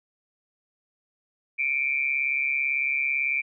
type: tone with amplitude modulation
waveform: sine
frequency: 2349 Hz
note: D7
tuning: in tune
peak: -19 dBFS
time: 1.58-3.42 s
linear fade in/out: 20 ms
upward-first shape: sine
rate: 138 Hz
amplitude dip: 80%
effects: none